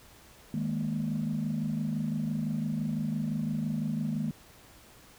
sine chord, D# suspended fourth, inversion none, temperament just, 155.56 / 207.4 / 233.3 Hz, D#3 / G#3 / A#3, 0 / -2 / +2 cents, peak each -32 dBFS, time 0.54-4.31 s, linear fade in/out 2 ms, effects tanh soft clip ceiling -22 dBFS + pink hiss -55 dBFS RMS until 5.18 s

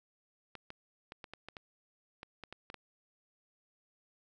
clicks, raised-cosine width 0.3 ms, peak -29 dBFS, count 12, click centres 0.553 / 0.704 / 1.121 / 1.242 / 1.336 / 1.486 / 1.568 / 2.231 / 2.437 / 2.526 / 2.701 / 2.743 s, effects none

